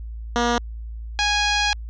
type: tone pair in turn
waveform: 10% pulse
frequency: 238.6 / 827 Hz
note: A#3 / G#5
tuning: +41 / -8 cents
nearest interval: octave + minor seventh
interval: 2151 cents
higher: second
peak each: -10 dBFS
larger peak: neither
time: 0.36-0.58 / 1.19-1.73 s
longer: second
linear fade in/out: 0 ms
effects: added 56 Hz sine -30 dBFS peak until 1.89 s + resampled to 16000 Hz